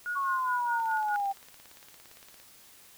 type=tone with tremolo; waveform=sine; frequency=1447 Hz; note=F#6; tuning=39 cents flat; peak=-29 dBFS; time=0.06-1.16 s; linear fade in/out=0 ms; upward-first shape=sine; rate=4.8 Hz; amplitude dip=90%
type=exponential sweep; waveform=sine; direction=down; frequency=1121 to 780 Hz; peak=-27 dBFS; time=0.15-1.33 s; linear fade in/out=20 ms
type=click train; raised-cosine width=0.2 ms; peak=-34 dBFS; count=29; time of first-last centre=0.8-2.4 s; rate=17.5 Hz
effects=white hiss -55 dBFS RMS until 2.97 s